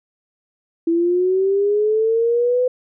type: linear sweep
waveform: sine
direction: up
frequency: 329.6 to 506 Hz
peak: -14 dBFS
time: 0.87-2.68 s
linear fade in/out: 5 ms
effects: none